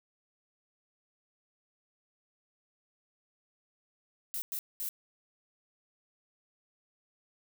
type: noise bursts at uneven times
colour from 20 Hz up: violet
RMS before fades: -36 dBFS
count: 3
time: 4.34-4.42 / 4.52-4.59 / 4.8-4.89 s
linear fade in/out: 0 ms
effects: none